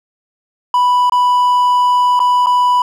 triangle tone with dropouts, 987.8 Hz, B5, in tune, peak -7 dBFS, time 0.74-2.82 s, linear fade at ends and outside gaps 2 ms, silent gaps 1.097-1.121 / 2.193-2.201 / 2.461-2.468 s, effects none

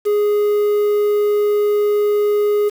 triangle tone with quantisation, 415.3 Hz, G#4, in tune, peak -11 dBFS, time 0.05-2.7 s, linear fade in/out 20 ms, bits 6, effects none

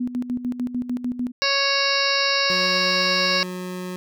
sine tone with tremolo, 246.6 Hz, B3, 2 cents flat, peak -21 dBFS, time 0-1.32 s, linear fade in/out 10 ms, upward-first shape square, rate 6.7 Hz, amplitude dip 70%
harmonic tone, 554.4 Hz, C#5, in tune, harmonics 1 / 2 / 3 / 4 / 5 / 7 / 8 / 9 / 10, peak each -27 / -27 / -27 / -27 / -27 / -27 / -27 / -27 / -27 dBFS, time 1.42-3.43 s, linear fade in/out 0 ms
25% pulse tone, 182 Hz, F#3, 28 cents flat, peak -25 dBFS, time 2.5-3.96 s, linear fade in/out 0 ms
effects none

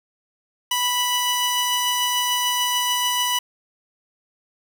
sawtooth tone pair together, 984.4 / 2960 Hz, B5 / F#7, -6 / 0 cents, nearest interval octave + perfect fifth, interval 1906 cents, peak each -19 dBFS, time 0.71-3.39 s, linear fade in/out 5 ms, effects none

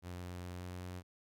sawtooth tone with pitch glide, 89.2 to 90.18 Hz, F2 to F#2, +37 to -44 cents, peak -39 dBFS, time 0.02-1.03 s, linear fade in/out 50 ms, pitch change +19 cents, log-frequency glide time 0.45-0.83 s, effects none

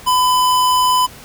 square tone, 1005 Hz, B5, 30 cents sharp, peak -12 dBFS, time 0.06-1.07 s, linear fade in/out 20 ms, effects pink hiss -38 dBFS RMS until 1.24 s

